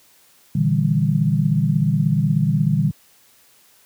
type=chord; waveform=sine; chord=E half-diminished seventh; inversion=second; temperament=just; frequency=118.67 / 148.33 / 164.81 / 197.78 Hz; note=Bb2 / D3 / E3 / G3; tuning=+31 / +18 / 0 / +16 cents; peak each=-23 / -18 / -21 / -22 dBFS; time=0.55-2.91 s; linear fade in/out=5 ms; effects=white hiss -54 dBFS RMS until 3.85 s + high-pass 60 Hz 12 dB/octave